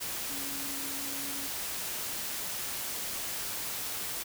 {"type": "tone in noise", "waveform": "sine", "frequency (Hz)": 277.2, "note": "C#4", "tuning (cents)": 0, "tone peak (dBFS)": -44, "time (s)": [0.28, 1.48], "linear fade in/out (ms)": 20, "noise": "white", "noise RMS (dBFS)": -36, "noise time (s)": [0, 4.24], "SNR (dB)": -11, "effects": []}